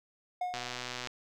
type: tone with exponential decay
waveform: triangle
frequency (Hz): 723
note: F#5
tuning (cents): -40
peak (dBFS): -27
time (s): 0.41-0.97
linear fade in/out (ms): 5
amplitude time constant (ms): 120
type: click train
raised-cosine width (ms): 0.2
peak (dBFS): -20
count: 67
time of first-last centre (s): 0.54-1.072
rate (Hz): 124
effects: none